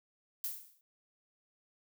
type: noise with exponential decay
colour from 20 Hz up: violet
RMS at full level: -34 dBFS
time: 0.44-0.81 s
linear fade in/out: 1 ms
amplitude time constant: 79 ms
effects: none